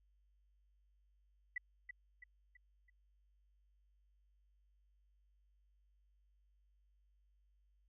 sine tone with echo, 1975.5 Hz, B6, in tune, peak -37 dBFS, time 1.56-1.58 s, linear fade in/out 5 ms, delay 330 ms, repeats 4, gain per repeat -7 dB, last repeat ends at 2.9 s, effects added 50 Hz sine -70 dBFS peak until 7.88 s

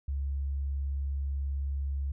sine tone, 69.3 Hz, C#2, in tune, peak -29 dBFS, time 0.08-2.12 s, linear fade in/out 5 ms, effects none

